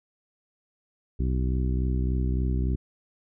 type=harmonic tone; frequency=63.5 Hz; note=B1; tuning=49 cents sharp; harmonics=1 / 2 / 3 / 4 / 5 / 6; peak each=-24 / -30 / -34 / -36 / -38 / -40 dBFS; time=1.19-2.76 s; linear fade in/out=10 ms; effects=none